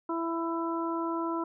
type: harmonic tone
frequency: 332.3 Hz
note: E4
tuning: 14 cents sharp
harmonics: 1 / 2 / 3 / 4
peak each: -31 / -39 / -34 / -38 dBFS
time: 0.09-1.44 s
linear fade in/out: 5 ms
effects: none